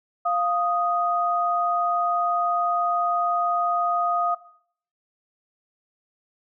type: tone pair together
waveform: sine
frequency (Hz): 698.5 / 1244.5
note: F5 / D#6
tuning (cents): 0 / 0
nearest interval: minor seventh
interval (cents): 1000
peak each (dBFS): -23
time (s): 0.25-4.35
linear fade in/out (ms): 10
effects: noise-tail reverb RT60 0.6 s tail -17 dB re dry